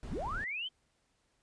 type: noise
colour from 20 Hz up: brown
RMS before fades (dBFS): -42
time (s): 0.03-0.44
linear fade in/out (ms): 0
type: linear sweep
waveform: sine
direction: up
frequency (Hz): 51.91 to 3177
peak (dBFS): -35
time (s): 0.1-0.69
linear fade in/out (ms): 20
effects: pink hiss -75 dBFS RMS until 1.42 s + resampled to 22050 Hz